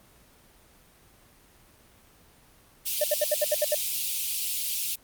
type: high-pass noise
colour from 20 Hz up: white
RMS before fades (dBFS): -29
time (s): 2.85-4.96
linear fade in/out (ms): 20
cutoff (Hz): 2500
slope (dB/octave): 48
type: tone bursts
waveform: triangle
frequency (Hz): 599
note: D5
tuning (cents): +34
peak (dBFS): -19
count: 8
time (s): 3.01-3.748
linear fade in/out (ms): 5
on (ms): 31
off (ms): 70
effects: pink hiss -57 dBFS RMS until 5.03 s + Opus 24 kbps